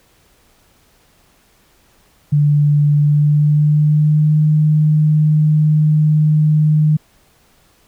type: tone with pitch glide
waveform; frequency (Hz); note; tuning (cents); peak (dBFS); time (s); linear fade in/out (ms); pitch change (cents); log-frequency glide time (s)
sine; 146.83 to 152.98; D3 to D#3; 0 to -29; -9; 2.32-6.97; 10; +71; 2.97-4.39
effects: pink hiss -54 dBFS RMS until 7.87 s